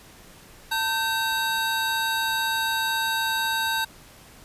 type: tone cluster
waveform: square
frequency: 899 / 1551 / 3797 Hz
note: A5 / G6 / A#7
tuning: +37 / -19 / +31 cents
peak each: -28 / -27 / -30 dBFS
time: 0.71-3.85 s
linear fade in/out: 10 ms
effects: pink hiss -49 dBFS RMS until 4.44 s + resampled to 32000 Hz